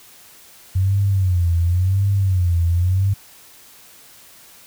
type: tone with vibrato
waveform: sine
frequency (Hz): 91.8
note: F#2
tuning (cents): -13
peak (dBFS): -14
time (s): 0.75-3.14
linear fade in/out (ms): 10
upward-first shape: sine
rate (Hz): 0.93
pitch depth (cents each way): 140
effects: white hiss -46 dBFS RMS until 4.66 s